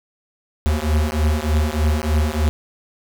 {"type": "beating tone pair", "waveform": "square", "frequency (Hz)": [74.8, 78.1], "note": ["D2", "D#2"], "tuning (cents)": [32, 7], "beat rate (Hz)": 3.3, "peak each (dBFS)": -20, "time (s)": [0.66, 2.49], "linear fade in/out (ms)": 0, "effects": []}